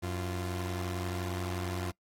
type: tone pair together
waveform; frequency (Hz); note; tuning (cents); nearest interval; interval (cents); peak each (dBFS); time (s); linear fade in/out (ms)
sawtooth; 91.4 / 346; F#2 / F4; -21 / -16; octave + major seventh; 2305; -30 / -35; 0.02-1.92; 20
effects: noise-tail reverb RT60 0.1 s tail -22 dB re dry + AAC 48 kbps